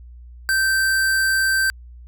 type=tone; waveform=square; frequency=1558 Hz; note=G6; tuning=11 cents flat; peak=-17 dBFS; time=0.49-1.7 s; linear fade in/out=0 ms; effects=added 60 Hz sine -38 dBFS peak until 2.07 s